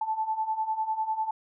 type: beating tone pair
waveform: sine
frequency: 870 / 880 Hz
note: A5 / A5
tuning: -20 / 0 cents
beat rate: 10 Hz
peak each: -32 / -28 dBFS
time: 0.01-1.31 s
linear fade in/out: 5 ms
effects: none